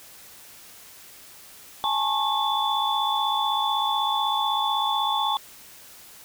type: tone cluster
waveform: sine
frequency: 828 / 884 / 1091 / 3471 Hz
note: G#5 / A5 / C#6 / A7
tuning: -5 / +8 / -28 / -24 cents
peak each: -27 dBFS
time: 1.84-5.37 s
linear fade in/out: 0 ms
effects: white hiss -47 dBFS RMS until 6.24 s